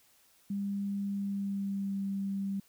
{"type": "tone with pitch glide", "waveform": "sine", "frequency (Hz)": [200, 196.56], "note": ["G3", "G3"], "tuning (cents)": [35, 5], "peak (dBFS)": -31, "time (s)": [0.5, 2.6], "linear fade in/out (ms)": 5, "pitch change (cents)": -30, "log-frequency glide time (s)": [1.04, 2], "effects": ["white hiss -65 dBFS RMS until 2.68 s"]}